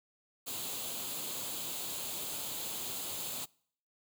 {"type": "noise with comb filter", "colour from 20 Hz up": "white", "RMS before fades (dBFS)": -39, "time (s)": [0.46, 3.46], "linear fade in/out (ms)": 20, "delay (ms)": 0.27, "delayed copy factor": 0.6, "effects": ["noise-tail reverb RT60 0.6 s tail -25 dB re dry", "high-pass 100 Hz 12 dB/octave"]}